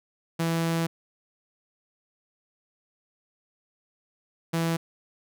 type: tone pair in turn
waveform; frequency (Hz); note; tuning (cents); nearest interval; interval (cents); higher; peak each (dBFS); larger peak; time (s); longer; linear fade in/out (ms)
sawtooth; 165.5 / 165.5; E3 / E3; +7 / +7; unison; 0; neither; -20; neither; 0.39-0.87 / 4.53-4.77; first; 10
effects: none